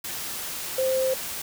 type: tone in noise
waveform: sine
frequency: 523.3 Hz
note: C5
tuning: in tune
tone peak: -21 dBFS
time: 0.78-1.14 s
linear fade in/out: 5 ms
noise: white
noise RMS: -33 dBFS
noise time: 0.04-1.42 s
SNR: +9 dB
effects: none